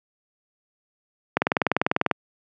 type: click train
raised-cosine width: 0.5 ms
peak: -3 dBFS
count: 16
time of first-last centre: 1.37-2.113 s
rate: 20.2 Hz
effects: high-pass 150 Hz 12 dB/octave